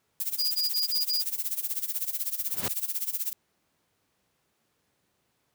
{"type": "noise with tremolo", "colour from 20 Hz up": "violet", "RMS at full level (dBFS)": -28, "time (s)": [0.2, 3.33], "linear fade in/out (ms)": 0, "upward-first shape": "sine", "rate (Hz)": 16, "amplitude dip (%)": 85}
{"type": "tone bursts", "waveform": "sine", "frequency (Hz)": 4869, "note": "D#8", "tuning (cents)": -38, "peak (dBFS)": -25, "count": 5, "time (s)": [0.38, 1.224], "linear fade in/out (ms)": 20, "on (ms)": 140, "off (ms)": 36}
{"type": "noise with exponential growth", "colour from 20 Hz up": "pink", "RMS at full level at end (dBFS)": -28, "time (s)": [2.42, 2.68], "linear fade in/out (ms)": 0, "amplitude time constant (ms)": 55}
{"effects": ["pink hiss -73 dBFS RMS until 5.54 s", "high-pass 100 Hz 12 dB/octave"]}